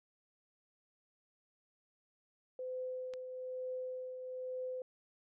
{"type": "tone with tremolo", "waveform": "sine", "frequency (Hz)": 510, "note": "C5", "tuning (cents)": -44, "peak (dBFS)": -37, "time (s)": [2.59, 4.82], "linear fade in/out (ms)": 2, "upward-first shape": "triangle", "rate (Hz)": 1.1, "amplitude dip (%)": 50}
{"type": "click", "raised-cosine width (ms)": 0.2, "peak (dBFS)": -33, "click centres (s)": 3.137}
{"effects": []}